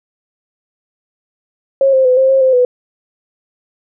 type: tone with pitch steps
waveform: sine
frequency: 543 / 526 / 506 / 528 / 535 / 521 / 496.4 Hz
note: C#5 / C5 / B4 / C5 / C5 / C5 / B4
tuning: -36 / +9 / +42 / +16 / +38 / -7 / +9 cents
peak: -7 dBFS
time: 1.81-2.65 s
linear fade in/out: 2 ms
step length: 120 ms
effects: none